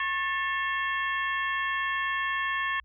harmonic tone with a mistuned harmonic, 543 Hz, C#5, 36 cents flat, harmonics 2 / 3 / 4 / 5 / 6, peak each -31 / -29 / -37 / -38 / -40 dBFS, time 0-2.8 s, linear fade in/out 2 ms, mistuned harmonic 3, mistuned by +140 cents, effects added 59 Hz sine -55 dBFS peak until 2.84 s

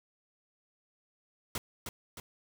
pink noise with echo, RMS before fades -35 dBFS, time 1.55-1.58 s, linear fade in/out 2 ms, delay 310 ms, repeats 2, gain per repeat -5 dB, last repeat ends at 2.2 s, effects none

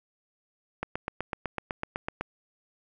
click train, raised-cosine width 0.5 ms, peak -15 dBFS, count 12, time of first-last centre 0.83-2.21 s, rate 7.97 Hz, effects none

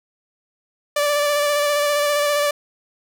sawtooth tone with vibrato, 584 Hz, D5, 10 cents flat, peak -13 dBFS, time 0.96-2.51 s, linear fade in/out 5 ms, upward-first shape square, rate 15 Hz, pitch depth 17 cents each way, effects none

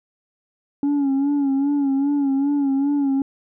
sine tone with vibrato, 279.5 Hz, C#4, 14 cents sharp, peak -14 dBFS, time 0.83-3.22 s, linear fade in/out 2 ms, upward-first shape sine, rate 2.5 Hz, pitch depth 60 cents each way, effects tanh soft clip ceiling -16 dBFS

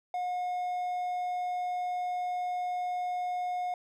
triangle tone, 721 Hz, F#5, 45 cents flat, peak -28 dBFS, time 0.14-3.74 s, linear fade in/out 2 ms, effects none

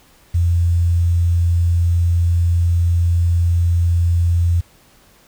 sine tone with quantisation, 85.8 Hz, F2, 30 cents flat, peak -12 dBFS, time 0.34-4.61 s, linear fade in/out 10 ms, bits 7, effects pink hiss -51 dBFS RMS until 5.27 s

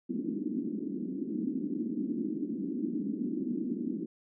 white band-pass noise, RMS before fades -34 dBFS, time 0.09-4.06 s, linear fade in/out 10 ms, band 200 to 320 Hz, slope 48 dB/octave, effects none

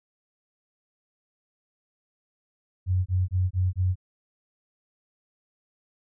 sine tone bursts, 92.1 Hz, F#2, 7 cents flat, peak -20 dBFS, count 5, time 2.86-3.956 s, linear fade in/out 50 ms, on 200 ms, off 24 ms, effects none

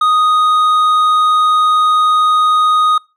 sine tone with hard clipping, 1244.5 Hz, D#6, in tune, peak -10 dBFS, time 0.01-2.98 s, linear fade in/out 5 ms, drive 5 dB, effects noise-tail reverb RT60 0.3 s tail -26 dB re dry

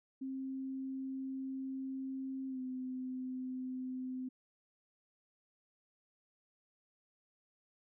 sine tone with pitch glide, 265.6 to 256.6 Hz, C4 to C4, +26 to -34 cents, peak -38 dBFS, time 0.21-4.29 s, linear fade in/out 10 ms, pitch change -60 cents, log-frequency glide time 2.48-2.6 s, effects none

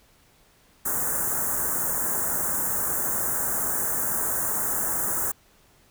white band-stop noise, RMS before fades -26 dBFS, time 0.85-5.32 s, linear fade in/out 10 ms, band 1700 to 6800 Hz, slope 48 dB/octave, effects pink hiss -59 dBFS RMS until 5.9 s

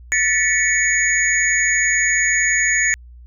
sine tone cluster, 1763 / 1934 / 2228 / 6760 Hz, A6 / B6 / C#7 / G#8, +3 / -37 / +8 / +30 cents, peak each -20 dBFS, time 0.12-2.94 s, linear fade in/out 0 ms, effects added 60 Hz sine -38 dBFS peak until 3.26 s

